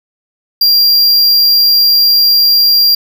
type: tone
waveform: square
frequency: 4762 Hz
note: D8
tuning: 23 cents sharp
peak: -6 dBFS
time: 0.61-2.95 s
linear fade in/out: 5 ms
effects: none